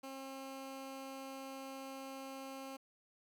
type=tone; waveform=15% pulse; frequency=268.5 Hz; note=C4; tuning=45 cents sharp; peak=-39 dBFS; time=0.03-2.77 s; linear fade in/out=10 ms; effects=none